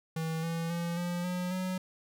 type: tone with pitch steps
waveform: square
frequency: 161.5 / 165.94 / 170.51 / 175.2 / 180.03 / 184.98 Hz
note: E3 / E3 / F3 / F3 / F#3 / F#3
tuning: -35 / +12 / -41 / +6 / -47 / 0 cents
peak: -32 dBFS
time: 0.16-1.78 s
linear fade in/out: 5 ms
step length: 270 ms
effects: none